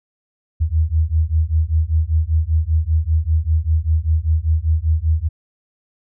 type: beating tone pair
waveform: sine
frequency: 77.1 / 82.2 Hz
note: D#2 / E2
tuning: -15 / -4 cents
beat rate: 5.1 Hz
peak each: -17 dBFS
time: 0.6-5.29 s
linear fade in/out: 20 ms
effects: none